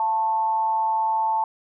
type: tone with amplitude modulation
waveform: sine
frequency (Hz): 885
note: A5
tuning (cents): +10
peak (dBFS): -17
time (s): 0-1.44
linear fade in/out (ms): 2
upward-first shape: sine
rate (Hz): 202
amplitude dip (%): 50
effects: none